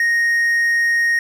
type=tone; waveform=triangle; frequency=1864.7 Hz; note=A#6; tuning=in tune; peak=-12 dBFS; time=0-1.19 s; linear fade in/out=2 ms; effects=none